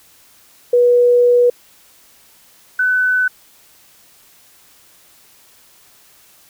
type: tone pair in turn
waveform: sine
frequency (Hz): 486.5 / 1504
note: B4 / F#6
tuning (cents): -26 / +28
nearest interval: octave + minor sixth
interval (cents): 1954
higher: second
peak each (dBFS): -8 / -12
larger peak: first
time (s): 0.73-1.5 / 2.79-3.28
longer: first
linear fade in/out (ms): 5
effects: white hiss -49 dBFS RMS until 6.49 s